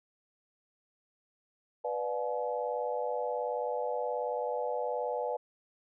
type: chord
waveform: sine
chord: B diminished seventh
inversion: none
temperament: just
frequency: 493.9 / 592.7 / 711.2 / 853.4 Hz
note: B4 / D5 / F5 / Ab5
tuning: 0 / +16 / +31 / +47 cents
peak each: -34 / -36 / -39 / -37 dBFS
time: 1.84-5.37 s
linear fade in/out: 10 ms
effects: none